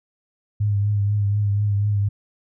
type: tone with vibrato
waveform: sine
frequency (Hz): 102.5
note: G#2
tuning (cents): -22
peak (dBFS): -17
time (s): 0.6-2.09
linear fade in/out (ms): 10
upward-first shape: triangle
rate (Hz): 4.1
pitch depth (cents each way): 41
effects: none